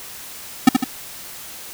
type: tone with echo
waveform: square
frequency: 256 Hz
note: C4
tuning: 38 cents flat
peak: -5 dBFS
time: 0.67-0.69 s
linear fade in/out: 5 ms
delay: 76 ms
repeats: 2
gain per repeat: -6 dB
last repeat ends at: 0.842 s
effects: white hiss -36 dBFS RMS until 1.73 s